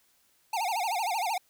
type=tone with vibrato; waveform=square; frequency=807 Hz; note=G#5; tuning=50 cents flat; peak=-28 dBFS; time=0.53-1.38 s; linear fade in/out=5 ms; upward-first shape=sine; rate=13 Hz; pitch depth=240 cents each way; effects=white hiss -67 dBFS RMS until 1.49 s